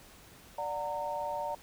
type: chord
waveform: sine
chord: D augmented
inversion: none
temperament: just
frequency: 587.3 / 734.2 / 917.7 Hz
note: D5 / F#5 / A#5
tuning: 0 / -14 / -27 cents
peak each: -37 / -40 / -35 dBFS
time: 0.58-1.55 s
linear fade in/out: 5 ms
effects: pink hiss -55 dBFS RMS until 1.62 s